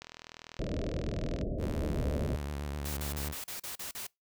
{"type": "click train", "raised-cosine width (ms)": 0.2, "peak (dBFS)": -26, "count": 57, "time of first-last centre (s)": [0.02, 1.413], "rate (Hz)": 40.2}
{"type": "low-pass noise", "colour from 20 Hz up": "pink", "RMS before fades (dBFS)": -34, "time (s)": [0.59, 2.36], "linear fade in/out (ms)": 5, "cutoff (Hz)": 660, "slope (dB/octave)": 96}
{"type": "tone with vibrato", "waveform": "sawtooth", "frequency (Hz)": 72.3, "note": "D2", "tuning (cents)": -27, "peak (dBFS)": -31, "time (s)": [1.58, 3.35], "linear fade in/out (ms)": 50, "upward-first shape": "square", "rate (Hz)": 7.8, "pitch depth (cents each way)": 58}
{"type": "noise bursts", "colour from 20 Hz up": "white", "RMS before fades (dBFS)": -40, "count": 8, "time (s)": [2.85, 4.069], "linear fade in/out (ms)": 5, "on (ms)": 120, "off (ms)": 37}
{"effects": ["noise-tail reverb RT60 0.2 s tail -25 dB re dry"]}